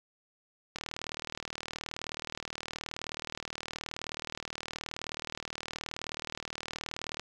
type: click train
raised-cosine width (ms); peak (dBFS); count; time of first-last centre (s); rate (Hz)
0.2; -19; 252; 0.76-7.196; 39
effects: none